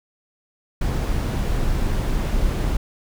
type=noise; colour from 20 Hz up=brown; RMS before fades=-21 dBFS; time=0.81-2.77 s; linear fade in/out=5 ms; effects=none